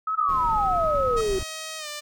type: tone with vibrato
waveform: sine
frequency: 1279 Hz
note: D#6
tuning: 47 cents sharp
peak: -23 dBFS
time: 0.07-1.21 s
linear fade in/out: 5 ms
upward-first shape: triangle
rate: 3.4 Hz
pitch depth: 13 cents each way
type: exponential sweep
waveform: sine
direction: down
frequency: 1318.5 to 370 Hz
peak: -22 dBFS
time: 0.14-1.39 s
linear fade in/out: 5 ms
type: noise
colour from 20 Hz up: brown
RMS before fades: -33 dBFS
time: 0.29-1.43 s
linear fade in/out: 2 ms
type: tone with pitch glide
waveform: 5% pulse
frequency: 633 to 594 Hz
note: D#5 to D5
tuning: +30 to +20 cents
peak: -21 dBFS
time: 1.16-2.01 s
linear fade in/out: 20 ms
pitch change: -110 cents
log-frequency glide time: 1.78-1.88 s
effects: none